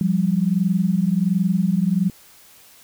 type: tone pair together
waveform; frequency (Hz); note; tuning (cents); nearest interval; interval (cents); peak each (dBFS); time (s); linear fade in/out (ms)
sine; 174.6 / 195.98; F3 / G3; 0 / 0; major second; 200; -19; 0.01-2.1; 2
effects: white hiss -49 dBFS RMS until 2.83 s